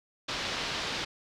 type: low-pass noise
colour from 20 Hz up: white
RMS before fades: -34 dBFS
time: 0.28-1.05 s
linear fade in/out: 10 ms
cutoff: 4700 Hz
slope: 24 dB/octave
effects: none